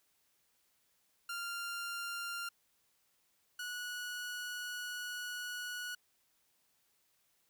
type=tone pair in turn; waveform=sawtooth; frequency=1393 / 1465.3 Hz; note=F6 / F#6; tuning=-5 / -17 cents; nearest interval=minor second; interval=88 cents; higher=second; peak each=-35 / -36 dBFS; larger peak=first; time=1.29-2.49 / 3.59-5.95 s; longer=second; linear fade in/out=5 ms; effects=white hiss -75 dBFS RMS until 7.49 s